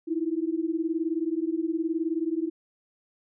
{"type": "beating tone pair", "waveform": "sine", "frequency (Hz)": [316.8, 335.8], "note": ["D#4", "E4"], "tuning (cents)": [31, 32], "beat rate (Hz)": 19, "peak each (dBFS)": -28, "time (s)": [0.07, 2.5], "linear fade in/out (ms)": 20, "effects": []}